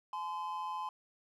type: tone pair together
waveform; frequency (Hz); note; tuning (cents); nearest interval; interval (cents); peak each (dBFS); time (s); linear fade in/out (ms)
triangle; 853 / 1026.7; G#5 / C6; +46 / -33; minor third; 321; -39 / -36; 0.13-0.89; 2
effects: none